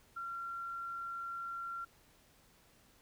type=tone; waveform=sine; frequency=1372 Hz; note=F6; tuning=31 cents flat; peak=-39 dBFS; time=0.16-1.85 s; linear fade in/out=10 ms; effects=pink hiss -66 dBFS RMS until 3.01 s